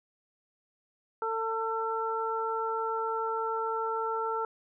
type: harmonic tone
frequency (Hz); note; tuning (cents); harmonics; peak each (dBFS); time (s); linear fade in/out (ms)
448.3; A4; +32; 1 / 2 / 3; -33 / -33 / -33; 1.22-4.45; 2
effects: none